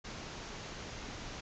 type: low-pass noise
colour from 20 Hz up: pink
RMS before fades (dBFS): -45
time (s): 0.04-1.41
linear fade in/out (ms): 10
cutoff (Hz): 7000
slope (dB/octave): 96
effects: none